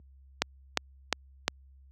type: click train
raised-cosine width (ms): 0.2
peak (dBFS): -6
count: 4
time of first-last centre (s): 0.42-1.48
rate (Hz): 2.83
effects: added 67 Hz sine -34 dBFS peak until 1.91 s + high-pass 200 Hz 12 dB/octave